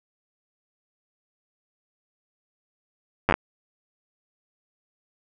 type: slowing click train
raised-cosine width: 0.5 ms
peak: -4 dBFS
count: 5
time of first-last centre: 3.29-3.34 s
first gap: 9 ms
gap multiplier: 1.23
effects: none